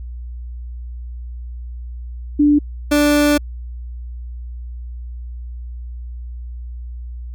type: tone pair in turn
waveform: sine / 30% pulse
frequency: 293.4 / 293.4 Hz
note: D4 / D4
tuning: -2 / -2 cents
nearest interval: unison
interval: 0 cents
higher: neither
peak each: -9 dBFS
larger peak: neither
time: 2.39-2.59 / 2.91-3.38 s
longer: second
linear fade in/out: 10 ms
effects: added 60 Hz sine -27 dBFS peak until 7.34 s